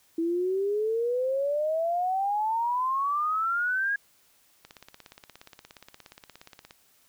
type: exponential sweep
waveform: sine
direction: up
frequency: 325.7 to 1660 Hz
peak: -24 dBFS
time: 0.18-3.96 s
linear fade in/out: 5 ms
type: click train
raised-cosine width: 0.2 ms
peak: -28 dBFS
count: 36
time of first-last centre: 4.65-6.709 s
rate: 17 Hz
effects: white hiss -63 dBFS RMS until 7.08 s